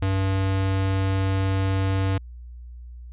square tone, 96.2 Hz, G2, 32 cents flat, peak -21 dBFS, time 0.02-2.18 s, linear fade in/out 5 ms, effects added 60 Hz sine -37 dBFS peak until 3.12 s + resampled to 8000 Hz

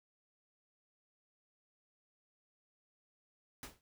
pink noise with exponential decay, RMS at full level -42 dBFS, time 3.63-3.81 s, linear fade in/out 1 ms, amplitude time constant 39 ms, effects none

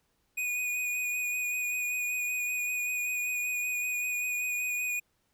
square tone with vibrato, 2472 Hz, D#7, 12 cents flat, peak -30 dBFS, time 0.37-5 s, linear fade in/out 10 ms, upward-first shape sine, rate 5.2 Hz, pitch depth 18 cents each way, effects pink hiss -74 dBFS RMS until 5.33 s

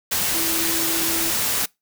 sine tone in noise, 329.6 Hz, E4, in tune, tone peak -28 dBFS, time 0.34-1.31 s, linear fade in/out 10 ms, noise white, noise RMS -22 dBFS, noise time 0.11-1.66 s, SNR -9 dB, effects noise-tail reverb RT60 0.2 s tail -24 dB re dry

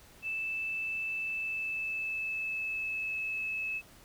sine tone with pitch glide, 2637 to 2598 Hz, E7 to E7, 0 to -26 cents, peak -32 dBFS, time 0.22-3.82 s, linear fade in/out 50 ms, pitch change -26 cents, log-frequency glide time 1.22-3.15 s, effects pink hiss -57 dBFS RMS until 4.04 s

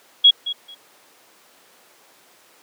sine tone with echo, 3322 Hz, G#7, in tune, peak -7 dBFS, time 0.24-0.31 s, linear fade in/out 10 ms, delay 220 ms, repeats 2, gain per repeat -15 dB, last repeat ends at 0.75 s, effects pink hiss -52 dBFS RMS until 2.62 s + high-pass 400 Hz 12 dB/octave

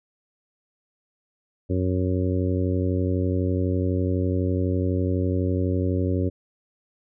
harmonic tone, 92 Hz, F#2, 9 cents flat, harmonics 1 / 2 / 3 / 4 / 5 / 6, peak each -23 / -30 / -27 / -30 / -32 / -34 dBFS, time 1.69-6.3 s, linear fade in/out 20 ms, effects none

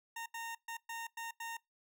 20% pulse tone bursts at uneven times, 920 Hz, A#5, 23 cents flat, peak -36 dBFS, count 6, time 0.16-0.26 / 0.34-0.55 / 0.68-0.77 / 0.89-1.07 / 1.17-1.31 / 1.4-1.57 s, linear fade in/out 5 ms, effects noise-tail reverb RT60 0.2 s tail -23 dB re dry

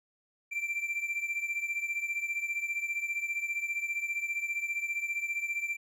triangle beating tone pair, 2349 / 2364 Hz, D7 / D7, 0 / +11 cents, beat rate 15 Hz, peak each -31 / -35 dBFS, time 0.51-5.77 s, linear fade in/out 20 ms, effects none

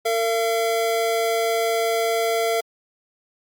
square tone pair together, 454.1 / 680 Hz, A#4 / F5, -45 / -46 cents, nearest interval perfect fifth, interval 699 cents, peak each -23 dBFS, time 0.05-2.61 s, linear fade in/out 10 ms, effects Opus 48 kbps

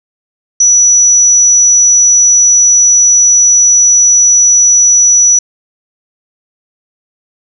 sine tone, 5900 Hz, F#8, 6 cents flat, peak -3 dBFS, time 0.6-5.39 s, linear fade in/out 5 ms, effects none

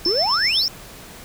sine tone with tremolo, 5300 Hz, E8, 9 cents sharp, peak -16 dBFS, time 0.05-0.67 s, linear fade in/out 2 ms, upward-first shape triangle, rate 8 Hz, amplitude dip 55%
triangle exponential sweep, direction up, 324.2 to 5630 Hz, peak -18 dBFS, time 0.06-0.68 s, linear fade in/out 0 ms
effects pink hiss -40 dBFS RMS until 1.24 s

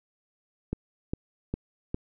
click train, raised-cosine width 3 ms, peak -16 dBFS, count 4, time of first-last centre 0.73-1.945 s, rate 2.47 Hz, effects none

